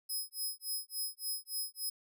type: tone with tremolo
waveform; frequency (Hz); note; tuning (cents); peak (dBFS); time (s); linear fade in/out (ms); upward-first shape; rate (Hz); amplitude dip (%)
10% pulse; 5100; D#8; +42; -28; 0.09-1.9; 10; sine; 3.5; 100
effects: none